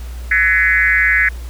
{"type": "tone with frequency modulation", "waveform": "sine", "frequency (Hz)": 1869, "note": "A#6", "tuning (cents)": 4, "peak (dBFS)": -10, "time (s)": [0.31, 1.29], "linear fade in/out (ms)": 5, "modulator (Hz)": 181, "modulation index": 1.7, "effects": ["added 60 Hz sine -25 dBFS peak until 1.49 s", "pink hiss -41 dBFS RMS until 1.49 s"]}